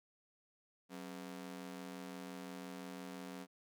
sawtooth ring-modulated tone, 228.7 Hz, A#3, 33 cents flat, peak -39 dBFS, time 0.89-3.47 s, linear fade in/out 50 ms, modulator 42.9 Hz, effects none

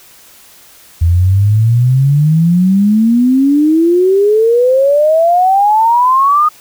sine exponential sweep, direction up, 82 to 1244.5 Hz, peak -6 dBFS, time 1.01-6.49 s, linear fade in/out 10 ms, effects white hiss -41 dBFS RMS until 6.6 s

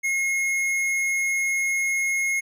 sine tone with hard clipping, 2159 Hz, C#7, 46 cents flat, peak -23 dBFS, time 0.03-2.41 s, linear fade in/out 20 ms, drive 11 dB, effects none

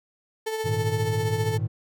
35% pulse tone with tremolo, 440 Hz, A4, in tune, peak -23 dBFS, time 0.46-1.58 s, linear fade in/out 10 ms, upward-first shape triangle, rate 15 Hz, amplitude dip 50%
triangle chord, Ab suspended second, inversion none, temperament just, 103.83 / 116.8 / 155.74 Hz, Ab2 / Bb2 / Eb3, 0 / +4 / +2 cents, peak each -25 / -26 / -30 dBFS, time 0.64-1.68 s, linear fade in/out 20 ms
effects none

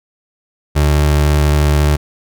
30% pulse tone, 74.1 Hz, D2, 16 cents sharp, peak -7 dBFS, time 0.75-1.97 s, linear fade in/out 20 ms, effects none

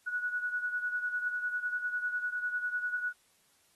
sine beating tone pair, 1466 / 1476 Hz, F#6 / F#6, -16 / -5 cents, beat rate 10 Hz, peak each -32 / -38 dBFS, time 0.06-3.13 s, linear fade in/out 20 ms, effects white hiss -68 dBFS RMS until 3.75 s + AAC 32 kbps

